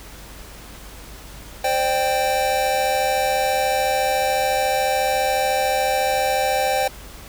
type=chord; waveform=square; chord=C suspended second; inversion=none; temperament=equal with one note detuned; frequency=523.3 / 597.3 / 784 Hz; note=C5 / D5 / G5; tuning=0 / +29 / 0 cents; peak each=-24 / -26 / -21 dBFS; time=1.64-6.88 s; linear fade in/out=5 ms; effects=added 50 Hz sine -41 dBFS peak until 7.28 s + pink hiss -41 dBFS RMS until 7.28 s